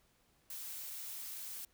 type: noise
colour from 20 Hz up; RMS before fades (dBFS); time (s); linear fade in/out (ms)
blue; -45; 0.5-1.65; 2
effects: pink hiss -72 dBFS RMS until 1.73 s